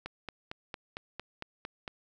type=click train; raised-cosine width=0.3 ms; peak=-22 dBFS; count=9; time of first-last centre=0.06-1.878 s; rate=4.4 Hz; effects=none